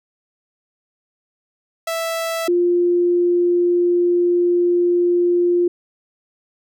sawtooth / sine tone pair in turn, 659.3 / 350.8 Hz, E5 / F4, 0 / +8 cents, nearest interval major seventh, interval 1092 cents, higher first, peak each -17 / -13 dBFS, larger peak second, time 1.87-2.48 / 2.48-5.68 s, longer second, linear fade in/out 5 ms, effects none

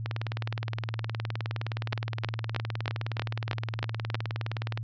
two click trains, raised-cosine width 0.3 ms, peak -17 / -12 dBFS, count 92 / 8, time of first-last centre 0.06-4.775 / 1.93-4.145 s, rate 19.3 / 3.16 Hz, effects added 112 Hz sine -32 dBFS peak until 4.83 s + resampled to 16000 Hz

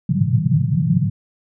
white band-pass noise, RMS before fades -17 dBFS, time 0.09-1.1 s, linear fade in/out 5 ms, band 100 to 190 Hz, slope 96 dB/octave, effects none

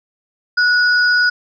sine tone pair together, 1466 / 4942 Hz, F#6 / D#8, -16 / -13 cents, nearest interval octave + major sixth, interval 2103 cents, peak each -11 / -20 dBFS, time 0.57-1.3 s, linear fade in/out 10 ms, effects none

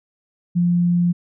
sine tone, 174.61 Hz, F3, in tune, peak -14 dBFS, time 0.55-1.13 s, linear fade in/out 20 ms, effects none

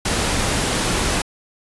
pink noise, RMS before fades -20 dBFS, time 0.05-1.22 s, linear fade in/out 5 ms, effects resampled to 24000 Hz

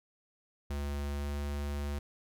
square tone with pitch glide, 71.5 to 71.96 Hz, D2 to D2, -46 to -35 cents, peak -34 dBFS, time 0.7-1.99 s, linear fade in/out 5 ms, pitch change +11 cents, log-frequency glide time 1.18-1.26 s, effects none

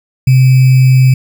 sine tone with sample-and-hold, 129.9 Hz, C3, 12 cents flat, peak -3 dBFS, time 0.27-1.14 s, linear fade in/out 5 ms, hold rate 2450 Hz, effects none

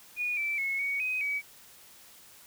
sine tone with pitch steps, 2454 / 2328 / 2186 / 2238 / 2514 / 2274 Hz, D#7 / D7 / C#7 / C#7 / D#7 / C#7, -25 / -16 / -25 / +16 / +17 / +44 cents, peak -28 dBFS, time 0.16-1.42 s, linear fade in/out 50 ms, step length 210 ms, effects white hiss -54 dBFS RMS until 2.46 s

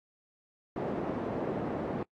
pink band-pass noise, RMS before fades -34 dBFS, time 0.76-2.03 s, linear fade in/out 2 ms, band 200 to 650 Hz, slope 12 dB/octave, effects noise-tail reverb RT60 0.1 s tail -25 dB re dry + AAC 48 kbps

